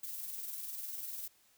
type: noise with tremolo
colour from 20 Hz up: violet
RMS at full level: -41 dBFS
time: 0.03-1.28 s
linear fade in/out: 5 ms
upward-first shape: square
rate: 20 Hz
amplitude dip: 35%
effects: white hiss -68 dBFS RMS until 1.57 s